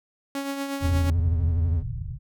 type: tone with tremolo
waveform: sawtooth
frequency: 277.2 Hz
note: C#4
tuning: in tune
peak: -22 dBFS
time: 0.35-1.1 s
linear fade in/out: 2 ms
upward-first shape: triangle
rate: 8.4 Hz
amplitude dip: 50%
type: low-pass noise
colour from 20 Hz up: white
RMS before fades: -32 dBFS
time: 0.8-2.19 s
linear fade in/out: 50 ms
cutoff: 150 Hz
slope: 96 dB/octave
type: tone with vibrato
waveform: triangle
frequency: 83.7 Hz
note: E2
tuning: 27 cents sharp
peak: -18 dBFS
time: 0.81-1.84 s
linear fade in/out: 50 ms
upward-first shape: triangle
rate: 12 Hz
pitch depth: 110 cents each way
effects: none